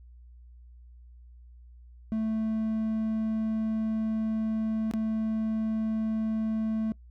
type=tone with dropouts; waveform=triangle; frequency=220 Hz; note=A3; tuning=in tune; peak=-24 dBFS; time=2.12-6.92 s; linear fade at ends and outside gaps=0 ms; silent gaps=4.912-4.937 s; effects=noise-tail reverb RT60 0.1 s tail -22 dB re dry + added 60 Hz sine -48 dBFS peak until 7.1 s